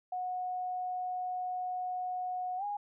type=tone with pitch glide; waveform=sine; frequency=731 to 820.5 Hz; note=F#5 to G#5; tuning=-21 to -21 cents; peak=-33 dBFS; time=0.12-2.77 s; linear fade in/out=5 ms; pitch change=+200 cents; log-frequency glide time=2.57-2.64 s; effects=none